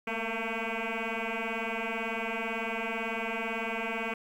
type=tone with frequency modulation; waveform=sine; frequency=895 Hz; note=A5; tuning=29 cents sharp; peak=-29 dBFS; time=0.07-4.14 s; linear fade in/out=5 ms; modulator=226 Hz; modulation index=7.8; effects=tanh soft clip ceiling -27 dBFS + 10-bit